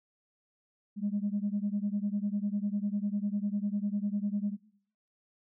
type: beating tone pair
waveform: sine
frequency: 200.7 / 210.7 Hz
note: G3 / G#3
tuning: +41 / +25 cents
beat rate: 10 Hz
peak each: -31 dBFS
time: 0.96-4.57 s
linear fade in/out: 50 ms
effects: noise-tail reverb RT60 0.7 s tail -21 dB re dry + tanh soft clip ceiling -23 dBFS